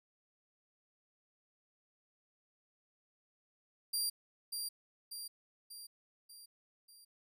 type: tone with echo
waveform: 20% pulse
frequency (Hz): 4753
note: D8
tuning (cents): +20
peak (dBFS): -27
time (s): 3.93-4.1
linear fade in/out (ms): 10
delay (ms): 590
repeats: 5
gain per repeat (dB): -5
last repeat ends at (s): 7.05
effects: none